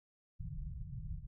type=low-pass noise; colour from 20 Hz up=pink; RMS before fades=-43 dBFS; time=0.39-1.27 s; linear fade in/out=20 ms; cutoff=170 Hz; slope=96 dB/octave; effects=none